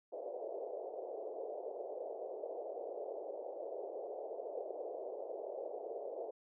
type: band-pass noise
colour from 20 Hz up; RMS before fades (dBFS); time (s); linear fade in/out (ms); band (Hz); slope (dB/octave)
pink; -44; 0.12-6.31; 5; 410 to 680; 48
effects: none